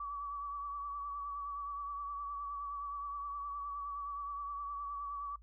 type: tone with vibrato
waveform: sine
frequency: 1144 Hz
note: D6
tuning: 46 cents flat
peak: -38 dBFS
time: 0-5.36 s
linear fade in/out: 5 ms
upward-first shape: triangle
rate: 9.6 Hz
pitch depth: 39 cents each way
effects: noise-tail reverb RT60 0.1 s tail -20 dB re dry + added 54 Hz sine -55 dBFS peak until 5.42 s